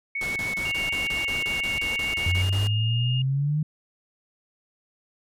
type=tone with vibrato; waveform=sine; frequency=2212 Hz; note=C#7; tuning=4 cents flat; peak=-26 dBFS; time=0.15-2.42 s; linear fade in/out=5 ms; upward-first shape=sine; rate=6.8 Hz; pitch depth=10 cents each way
type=noise bursts; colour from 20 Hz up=pink; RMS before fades=-35 dBFS; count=14; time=0.21-2.674 s; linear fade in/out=2 ms; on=150 ms; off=28 ms
type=tone with pitch glide; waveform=sine; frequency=2794 to 2835 Hz; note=F7 to F7; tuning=0 to +25 cents; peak=-29 dBFS; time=0.65-3.22 s; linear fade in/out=5 ms; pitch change=+25 cents; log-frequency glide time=2.04-2.54 s
type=exponential sweep; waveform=sine; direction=up; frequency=86.9 to 155.56 Hz; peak=-21 dBFS; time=2.26-3.63 s; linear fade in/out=5 ms
effects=low-pass 12000 Hz 12 dB/octave